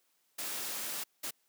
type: noise bursts at uneven times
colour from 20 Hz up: white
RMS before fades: -38 dBFS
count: 2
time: 0.38-1.04 / 1.23-1.31 s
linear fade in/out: 10 ms
effects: white hiss -74 dBFS RMS until 1.48 s + high-pass 200 Hz 12 dB/octave